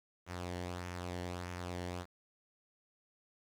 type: tone with flanger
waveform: sawtooth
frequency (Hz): 88.9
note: F2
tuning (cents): +31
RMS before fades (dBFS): -42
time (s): 0.26-2.06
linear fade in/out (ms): 50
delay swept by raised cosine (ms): 0.23 to 0.81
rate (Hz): 1.6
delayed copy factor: -0.5
effects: low-pass 9000 Hz 12 dB/octave + 10-bit

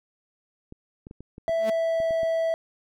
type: clicks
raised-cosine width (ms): 3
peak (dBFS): -28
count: 9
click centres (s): 0.724 / 1.069 / 1.111 / 1.206 / 1.381 / 1.494 / 2.002 / 2.108 / 2.232
type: tone with pitch glide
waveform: triangle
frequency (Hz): 660 to 655.4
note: E5 to E5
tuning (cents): +2 to -10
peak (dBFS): -20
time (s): 1.48-2.54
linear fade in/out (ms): 0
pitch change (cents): -12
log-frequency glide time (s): 1.62-2.12
type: tone with exponential growth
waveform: sawtooth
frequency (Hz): 220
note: A3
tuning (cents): 0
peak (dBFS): -24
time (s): 1.55-1.7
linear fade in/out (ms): 5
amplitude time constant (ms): 32
effects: none

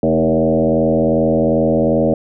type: tone with frequency modulation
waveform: sine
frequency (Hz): 392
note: G4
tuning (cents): 0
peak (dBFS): -11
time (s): 0.03-2.14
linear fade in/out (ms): 2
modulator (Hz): 82.6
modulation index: 2.9
effects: none

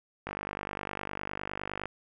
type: click train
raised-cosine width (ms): 0.5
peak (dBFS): -19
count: 80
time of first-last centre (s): 0.27-1.856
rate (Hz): 49.8
effects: none

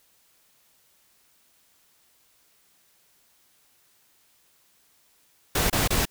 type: noise bursts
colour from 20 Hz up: pink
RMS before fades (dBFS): -23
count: 3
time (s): 5.55-6.054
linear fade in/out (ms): 5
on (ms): 150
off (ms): 27
effects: white hiss -63 dBFS RMS until 6.1 s

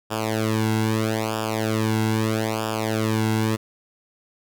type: tone with flanger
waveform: sawtooth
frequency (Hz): 110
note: A2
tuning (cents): 0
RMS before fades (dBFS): -23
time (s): 0.1-3.57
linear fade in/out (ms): 20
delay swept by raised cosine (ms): 0.48 to 1.68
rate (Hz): 0.78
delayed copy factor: -1
effects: none

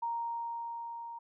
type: tone with level ramp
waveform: sine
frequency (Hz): 932.3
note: A#5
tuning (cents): 0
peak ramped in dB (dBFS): -31 to -41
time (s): 0.02-1.19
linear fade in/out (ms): 10
effects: none

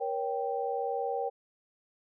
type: chord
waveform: sine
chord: G diminished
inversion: first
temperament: equal with one note detuned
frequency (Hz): 473.8 / 554.4 / 784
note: Bb4 / Db5 / G5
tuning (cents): +28 / 0 / 0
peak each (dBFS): -33 / -36 / -33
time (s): 0-1.3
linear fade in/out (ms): 20
effects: none

